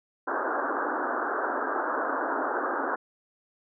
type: band-pass noise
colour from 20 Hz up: white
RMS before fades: -29 dBFS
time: 0.27-2.96 s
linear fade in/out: 10 ms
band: 250 to 1600 Hz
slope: 96 dB/octave
effects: none

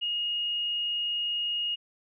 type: tone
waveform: sine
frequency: 2865 Hz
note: F7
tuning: 44 cents sharp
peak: -27 dBFS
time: 0.01-1.76 s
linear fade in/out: 20 ms
effects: none

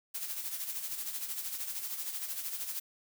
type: noise with tremolo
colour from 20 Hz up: blue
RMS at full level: -36 dBFS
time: 0.14-2.8 s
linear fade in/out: 10 ms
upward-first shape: sine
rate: 13 Hz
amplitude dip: 55%
effects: none

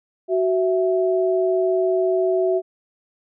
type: tone pair together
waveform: sine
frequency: 373.5 / 659.3 Hz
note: F#4 / E5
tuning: +16 / 0 cents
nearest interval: minor seventh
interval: 984 cents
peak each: -18 / -21 dBFS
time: 0.28-2.62 s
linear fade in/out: 50 ms
effects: none

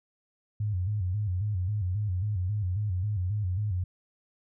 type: tone with vibrato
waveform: sine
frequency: 97.7 Hz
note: G2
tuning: 5 cents flat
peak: -26 dBFS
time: 0.6-3.84 s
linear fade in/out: 5 ms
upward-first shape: square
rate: 3.7 Hz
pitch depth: 130 cents each way
effects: none

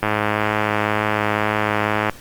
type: click train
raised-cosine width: 0.5 ms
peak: -3 dBFS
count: 220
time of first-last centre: 0.03-2.096 s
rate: 106 Hz
effects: pink hiss -43 dBFS RMS until 2.2 s + Opus 32 kbps

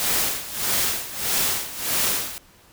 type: noise with tremolo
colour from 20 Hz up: white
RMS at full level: -21 dBFS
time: 0-2.38 s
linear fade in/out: 0 ms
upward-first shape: sine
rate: 1.6 Hz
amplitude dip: 80%
effects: pink hiss -53 dBFS RMS until 2.72 s

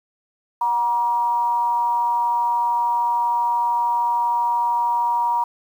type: tone with frequency modulation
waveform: sine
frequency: 951 Hz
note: A#5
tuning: 34 cents sharp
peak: -17 dBFS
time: 0.61-5.44 s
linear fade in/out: 5 ms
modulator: 217 Hz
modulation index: 0.33
effects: 8-bit

